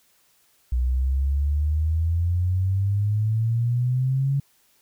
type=exponential sweep; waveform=sine; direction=up; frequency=60.8 to 140.5 Hz; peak=-19 dBFS; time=0.72-4.4 s; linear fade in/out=5 ms; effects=white hiss -62 dBFS RMS until 4.81 s